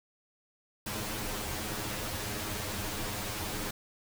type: noise with comb filter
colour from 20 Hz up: pink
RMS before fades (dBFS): -36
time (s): 0.86-3.71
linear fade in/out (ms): 5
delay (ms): 9.6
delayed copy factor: +0.95
effects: none